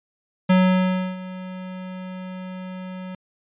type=tone with ADSR envelope; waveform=square; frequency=185 Hz; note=F#3; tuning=in tune; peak=-13 dBFS; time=0.49-3.15 s; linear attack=12 ms; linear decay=660 ms; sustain=-19 dB; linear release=3 ms; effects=resampled to 8000 Hz